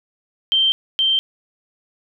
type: tone pair in turn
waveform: sine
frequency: 3136 / 3136 Hz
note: G7 / G7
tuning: 0 / 0 cents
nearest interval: unison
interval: 0 cents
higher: neither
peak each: -13 / -14 dBFS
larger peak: first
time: 0.52-0.72 / 0.99-1.19 s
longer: neither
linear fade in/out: 0 ms
effects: none